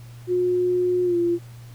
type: tone with pitch glide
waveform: sine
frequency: 360 to 344.5 Hz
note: F#4 to F4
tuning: -47 to -24 cents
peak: -18 dBFS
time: 0.27-1.39 s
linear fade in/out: 50 ms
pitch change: -77 cents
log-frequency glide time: 1.04-1.17 s
effects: added 119 Hz sine -39 dBFS peak until 1.74 s + pink hiss -52 dBFS RMS until 1.74 s